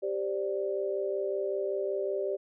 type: chord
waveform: sine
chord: G suspended fourth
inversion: none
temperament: just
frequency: 392 / 522.7 / 588 Hz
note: G4 / C5 / D5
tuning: 0 / -2 / +2 cents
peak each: -31 / -37 / -33 dBFS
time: 0.02-2.37 s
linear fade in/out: 20 ms
effects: none